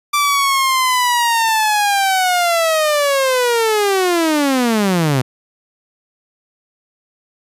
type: linear sweep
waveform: sawtooth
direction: down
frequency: 1174.7 to 122.9 Hz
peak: -9 dBFS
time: 0.13-5.22 s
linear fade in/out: 10 ms
effects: resampled to 32000 Hz